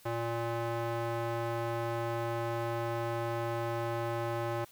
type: tone with band-pass filter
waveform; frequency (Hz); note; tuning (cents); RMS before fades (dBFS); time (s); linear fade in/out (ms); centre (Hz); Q
square; 116.54; A#2; 0; -34; 0.05-4.65; 10; 750; 0.84
effects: white hiss -59 dBFS RMS until 4.71 s